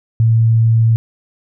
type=tone; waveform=sine; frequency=113.5 Hz; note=A#2; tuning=46 cents flat; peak=-8 dBFS; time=0.2-0.96 s; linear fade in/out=0 ms; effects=none